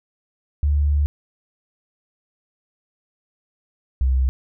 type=tone pair in turn; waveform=sine; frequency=72.8 / 64.86 Hz; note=D2 / C2; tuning=-15 / -15 cents; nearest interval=major second; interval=200 cents; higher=first; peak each=-15 dBFS; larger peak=neither; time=0.63-1.06 / 4.01-4.29 s; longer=first; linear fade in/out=0 ms; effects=none